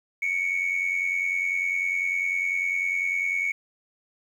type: tone pair together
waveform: sine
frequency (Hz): 2213 / 2303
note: C#7 / D7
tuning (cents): -3 / -34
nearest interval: minor second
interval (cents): 69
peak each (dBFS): -23 / -28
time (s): 0.22-3.52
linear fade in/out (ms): 5
effects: tanh soft clip ceiling -19 dBFS + 9-bit